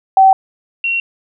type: tone pair in turn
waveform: sine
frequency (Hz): 768 / 2737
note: G5 / F7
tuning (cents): -36 / -36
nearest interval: octave + minor seventh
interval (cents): 2200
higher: second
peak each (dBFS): -4 / -14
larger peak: first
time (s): 0.17-0.33 / 0.84-1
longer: neither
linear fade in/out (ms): 2
effects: none